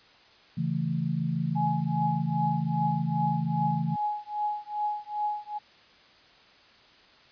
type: chord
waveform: sine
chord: A major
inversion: first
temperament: equal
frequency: 138.59 / 164.81 / 220 Hz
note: C#3 / E3 / A3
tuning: 0 / 0 / 0 cents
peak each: -31 / -28 / -33 dBFS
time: 0.57-3.96 s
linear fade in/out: 10 ms
type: tone with tremolo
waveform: sine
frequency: 838 Hz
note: G#5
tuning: 15 cents sharp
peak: -24 dBFS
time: 1.55-5.59 s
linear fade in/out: 20 ms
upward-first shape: triangle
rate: 2.5 Hz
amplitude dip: 100%
effects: white hiss -56 dBFS RMS until 7.31 s + resampled to 11025 Hz